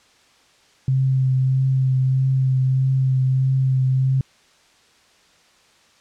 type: tone with vibrato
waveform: sine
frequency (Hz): 131.5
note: C3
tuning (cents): +9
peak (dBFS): -15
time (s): 0.88-4.21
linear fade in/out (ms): 2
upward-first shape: triangle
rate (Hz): 1.6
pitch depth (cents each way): 19
effects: white hiss -55 dBFS RMS until 6 s + low-pass 6000 Hz 12 dB/octave